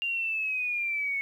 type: linear sweep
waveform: sine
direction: down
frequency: 2794 to 2195 Hz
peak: -27 dBFS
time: 0.02-1.21 s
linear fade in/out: 0 ms
effects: 10-bit